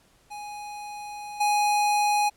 square tone with level steps, 830.6 Hz, G#5, in tune, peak -36 / -21 dBFS, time 0.3-2.3 s, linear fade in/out 20 ms, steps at 1.4 s, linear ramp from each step 10 ms, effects pink hiss -61 dBFS RMS until 2.36 s + low-pass 12000 Hz 12 dB/octave

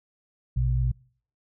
sine tone pair together, 58.98 / 124.9 Hz, A#1 / B2, +21 / +20 cents, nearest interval octave + minor second, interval 1299 cents, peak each -24 dBFS, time 0.56-0.92 s, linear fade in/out 10 ms, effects noise-tail reverb RT60 0.5 s tail -23 dB re dry

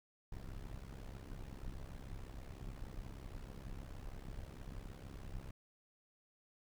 brown noise with amplitude modulation, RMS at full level -44 dBFS, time 0.32-5.51 s, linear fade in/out 5 ms, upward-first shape sine, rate 66.4 Hz, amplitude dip 85%, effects none

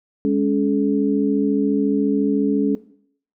sine tone cluster, 205.5 / 279.7 / 427.8 Hz, G#3 / C#4 / A4, -18 / +16 / -49 cents, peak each -21 / -18 / -23 dBFS, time 0.25-2.75 s, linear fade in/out 0 ms, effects noise-tail reverb RT60 0.6 s tail -17 dB re dry

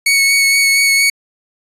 sawtooth tone with vibrato, 2217 Hz, C#7, in tune, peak -6 dBFS, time 0.06-1.1 s, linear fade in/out 5 ms, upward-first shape sine, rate 4.3 Hz, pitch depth 15 cents each way, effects resampled to 32000 Hz

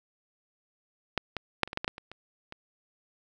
clicks, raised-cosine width 0.3 ms, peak -10 / -16 / -6 / -25 / -21 / -13 / -15 / -11 / -26 / -27 / -25 dBFS, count 11, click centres 1.177 / 1.367 / 1.633 / 1.676 / 1.731 / 1.774 / 1.845 / 1.879 / 1.981 / 2.116 / 2.524 s, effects none

